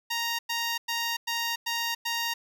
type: tone bursts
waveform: 10% pulse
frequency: 932.3 Hz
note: A#5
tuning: in tune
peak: -19 dBFS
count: 6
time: 0.1-2.34 s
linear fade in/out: 10 ms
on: 290 ms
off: 100 ms
effects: none